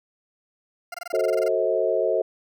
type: tone bursts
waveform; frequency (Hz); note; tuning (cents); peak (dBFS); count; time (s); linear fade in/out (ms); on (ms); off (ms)
20% pulse; 698.5; F5; 0; -26; 13; 0.92-1.483; 5; 23; 22
type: chord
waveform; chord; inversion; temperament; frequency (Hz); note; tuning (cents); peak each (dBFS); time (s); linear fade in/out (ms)
sine; F# diminished seventh; none; just; 370 / 444 / 532.8 / 639.4; F#4 / A4 / C5 / Eb5; 0 / +16 / +31 / +47; -27 / -25 / -25 / -24; 1.13-2.22; 5
effects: none